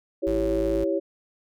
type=chord; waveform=sine; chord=C# diminished; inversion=first; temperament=equal; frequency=329.6 / 392 / 554.4 Hz; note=E4 / G4 / C#5; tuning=0 / 0 / 0 cents; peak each=-26 / -27 / -26 dBFS; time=0.22-1 s; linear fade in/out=20 ms
type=tone; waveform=45% pulse; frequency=54.1 Hz; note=A1; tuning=29 cents flat; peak=-30 dBFS; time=0.27-0.84 s; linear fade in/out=0 ms
effects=none